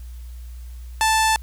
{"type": "tone with low-pass filter", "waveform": "sawtooth", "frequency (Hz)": 880, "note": "A5", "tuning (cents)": 0, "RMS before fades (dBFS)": -18, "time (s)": [1.01, 1.36], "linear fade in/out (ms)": 0, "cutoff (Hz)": 10000, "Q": 1.5, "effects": ["added 60 Hz sine -33 dBFS peak until 1.42 s", "white hiss -54 dBFS RMS until 1.42 s"]}